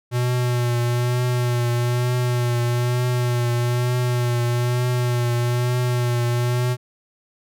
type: tone with vibrato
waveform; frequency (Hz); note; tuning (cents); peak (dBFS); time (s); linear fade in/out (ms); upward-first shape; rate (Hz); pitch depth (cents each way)
square; 122; B2; -21; -19; 0.11-6.77; 50; triangle; 1.1; 34
effects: none